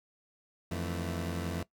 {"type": "tone cluster", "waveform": "20% pulse", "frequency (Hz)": [87.4, 164.2, 219.6], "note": ["F2", "E3", "A3"], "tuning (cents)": [2, -6, -3], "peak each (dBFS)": [-30, -35, -36], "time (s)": [0.71, 1.63], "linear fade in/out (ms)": 5, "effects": ["noise-tail reverb RT60 0.1 s tail -19 dB re dry"]}